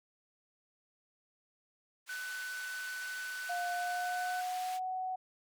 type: band-pass noise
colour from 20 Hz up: pink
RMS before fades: -48 dBFS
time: 2.06-4.8 s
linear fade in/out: 50 ms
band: 1500 to 14000 Hz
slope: 12 dB/octave
type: tone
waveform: triangle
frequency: 1500 Hz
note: F#6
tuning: 23 cents sharp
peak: -37 dBFS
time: 2.09-4.41 s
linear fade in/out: 5 ms
type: tone with pitch glide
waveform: sine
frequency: 707 to 745.6 Hz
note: F5 to F#5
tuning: +21 to +13 cents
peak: -34 dBFS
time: 3.49-5.16 s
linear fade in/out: 10 ms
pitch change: +92 cents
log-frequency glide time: 3.71-4.89 s
effects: none